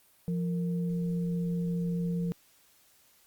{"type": "tone pair together", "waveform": "sine", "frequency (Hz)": [172.4, 460.8], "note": ["F3", "A#4"], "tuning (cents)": [-22, -20], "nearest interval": "octave + perfect fourth", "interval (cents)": 1702, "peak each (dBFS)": [-28, -40], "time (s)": [0.28, 2.32], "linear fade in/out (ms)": 0, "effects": ["white hiss -63 dBFS RMS until 3.26 s", "Opus 32 kbps"]}